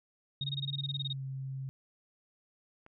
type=tone with pitch glide; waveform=sine; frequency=140 to 133.76 Hz; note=C#3 to C3; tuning=+18 to +39 cents; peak=-36 dBFS; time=0.41-1.69 s; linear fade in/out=0 ms; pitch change=-79 cents; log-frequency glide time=0.94-1.23 s
type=tone bursts; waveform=sine; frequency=3729 Hz; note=A#7; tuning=in tune; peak=-33 dBFS; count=14; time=0.41-1.129 s; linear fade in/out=5 ms; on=30 ms; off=23 ms
type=click; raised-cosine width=0.5 ms; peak=-38 dBFS; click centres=2.864 s
effects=none